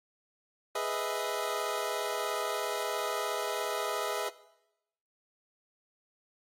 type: chord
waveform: 25% pulse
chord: E major seventh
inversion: first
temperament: equal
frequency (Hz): 415.3 / 493.9 / 622.3 / 659.3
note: G#4 / B4 / D#5 / E5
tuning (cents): 0 / 0 / 0 / 0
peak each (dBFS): -33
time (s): 0.75-4.29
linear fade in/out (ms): 5
effects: noise-tail reverb RT60 0.9 s tail -18 dB re dry + AAC 48 kbps

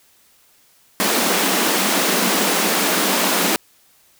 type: high-pass noise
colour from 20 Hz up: pink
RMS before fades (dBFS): -18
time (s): 1-3.56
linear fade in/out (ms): 0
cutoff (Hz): 180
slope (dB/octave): 96
effects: white hiss -55 dBFS RMS until 4.19 s

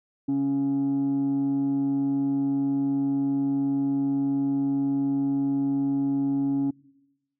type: tone pair together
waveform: sine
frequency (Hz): 138.59 / 277.2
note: C#3 / C#4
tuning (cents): 0 / 0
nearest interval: octave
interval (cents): 1200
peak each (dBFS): -31 / -20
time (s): 0.28-6.71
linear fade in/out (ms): 10
effects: noise-tail reverb RT60 1.0 s tail -25 dB re dry + tanh soft clip ceiling -20 dBFS

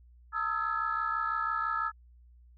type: tone cluster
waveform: sine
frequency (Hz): 907 / 1265 / 1331 / 1692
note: A#5 / D#6 / E6 / G#6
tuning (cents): -48 / +28 / +16 / +32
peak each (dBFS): -39 / -33 / -31 / -36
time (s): 0.32-1.92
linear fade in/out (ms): 50
effects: tanh soft clip ceiling -19 dBFS + added 60 Hz sine -54 dBFS peak until 2.57 s

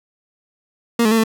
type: tone with pitch steps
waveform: 30% pulse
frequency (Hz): 233.9 / 215.1 / 226 / 222.2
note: A#3 / A3 / A3 / A3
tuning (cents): +6 / -39 / +47 / +17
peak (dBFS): -10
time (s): 0.99-1.238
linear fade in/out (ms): 5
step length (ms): 62
effects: none

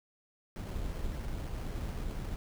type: noise with sample-and-hold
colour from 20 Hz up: brown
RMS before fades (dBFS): -37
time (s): 0.56-2.36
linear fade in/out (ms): 0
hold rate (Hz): 3675
effects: none

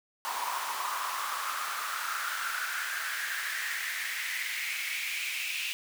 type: noise with high-pass filter sweep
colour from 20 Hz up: pink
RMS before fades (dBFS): -34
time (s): 0.25-5.73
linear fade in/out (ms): 0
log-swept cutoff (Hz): 940 to 2600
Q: 5.5
effects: none

